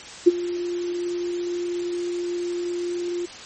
sine tone with ADSR envelope, 350.1 Hz, F4, 4 cents sharp, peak -6 dBFS, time 0.26-3.26 s, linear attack 17 ms, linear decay 26 ms, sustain -18 dB, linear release 12 ms, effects white hiss -39 dBFS RMS until 3.45 s + MP3 32 kbps

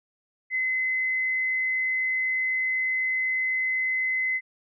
sine tone, 2042 Hz, C7, 43 cents flat, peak -23 dBFS, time 0.5-4.41 s, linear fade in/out 50 ms, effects none

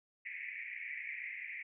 pink band-pass noise, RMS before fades -44 dBFS, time 0.25-1.63 s, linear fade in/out 10 ms, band 1900 to 2400 Hz, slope 96 dB/octave, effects none

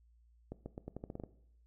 accelerating click train, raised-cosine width 2 ms, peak -29 dBFS, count 10, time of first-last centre 0.52-1.237 s, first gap 140 ms, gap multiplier 0.85, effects noise-tail reverb RT60 0.7 s tail -17 dB re dry + added 58 Hz sine -63 dBFS peak until 1.66 s

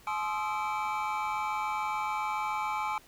triangle tone cluster, 853 / 1047 / 1245 / 1332 / 2317 Hz, G#5 / C6 / D#6 / E6 / D7, +46 / +1 / +1 / +18 / -24 cents, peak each -31 / -34 / -36 / -39 / -37 dBFS, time 0.07-2.98 s, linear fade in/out 2 ms, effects pink hiss -57 dBFS RMS until 3.07 s

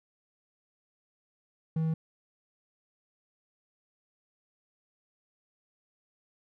triangle tone, 160.4 Hz, E3, 47 cents flat, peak -24 dBFS, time 1.76-1.94 s, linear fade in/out 5 ms, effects none

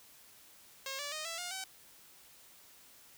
5% pulse tone with pitch steps, 539 / 577.7 / 619.1 / 663.6 / 711.2 / 762.3 Hz, C#5 / D5 / D#5 / E5 / F5 / G5, -49 / -29 / -9 / +11 / +31 / -49 cents, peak -27 dBFS, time 0.86-1.64 s, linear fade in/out 2 ms, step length 130 ms, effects white hiss -59 dBFS RMS until 3.17 s

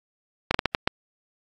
slowing click train, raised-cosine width 0.3 ms, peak -4 dBFS, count 6, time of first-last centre 0.51-0.875 s, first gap 34 ms, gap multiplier 1.39, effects AAC 64 kbps

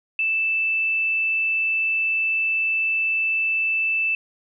sine tone, 2642 Hz, E7, 3 cents sharp, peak -19 dBFS, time 0.19-4.15 s, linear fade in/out 2 ms, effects none

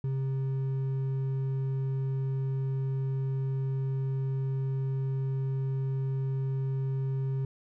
triangle tone with hard clipping, 133.9 Hz, C3, 40 cents sharp, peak -29 dBFS, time 0.04-7.45 s, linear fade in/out 2 ms, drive 8 dB, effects none

